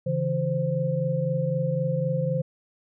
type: tone cluster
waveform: sine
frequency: 139.7 / 163.6 / 521 Hz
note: C#3 / E3 / C5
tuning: +14 / -13 / -7 cents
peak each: -27 dBFS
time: 0.06-2.42 s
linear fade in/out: 10 ms
effects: none